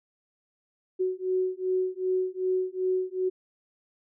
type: beating tone pair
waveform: sine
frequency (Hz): 370 / 372.6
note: F#4 / F#4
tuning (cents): 0 / +12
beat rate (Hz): 2.6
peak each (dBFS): -28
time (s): 0.99-3.3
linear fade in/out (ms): 20
effects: none